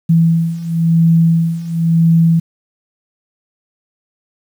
sine beating tone pair, 164.81 / 165.78 Hz, E3 / E3, 0 / +10 cents, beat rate 0.97 Hz, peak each -14 / -11 dBFS, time 0.09-2.4 s, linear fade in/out 10 ms, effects 7-bit

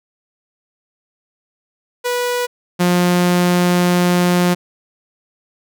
sawtooth tone pair in turn, 489.6 / 177.45 Hz, B4 / F3, -15 / +28 cents, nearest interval octave + tritone, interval 1757 cents, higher first, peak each -13 / -8 dBFS, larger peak second, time 2.04-2.47 / 2.79-4.55 s, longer second, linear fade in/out 20 ms, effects none

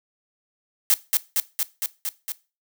blue noise with echo, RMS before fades -17 dBFS, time 0.9-0.94 s, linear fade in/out 0 ms, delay 230 ms, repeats 6, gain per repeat -2 dB, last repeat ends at 2.32 s, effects noise-tail reverb RT60 0.3 s tail -19 dB re dry

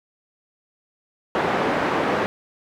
pink band-pass noise, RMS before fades -22 dBFS, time 1.35-2.26 s, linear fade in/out 0 ms, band 260 to 1600 Hz, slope 12 dB/octave, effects none

